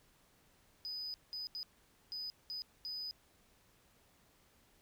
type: tone bursts at uneven times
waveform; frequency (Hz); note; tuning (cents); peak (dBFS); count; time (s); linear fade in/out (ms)
sine; 4988; D#8; +3; -38; 6; 0.85-1.14 / 1.33-1.47 / 1.55-1.63 / 2.12-2.3 / 2.5-2.62 / 2.85-3.11; 0
effects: tanh soft clip ceiling -38 dBFS + pink hiss -69 dBFS RMS until 4.81 s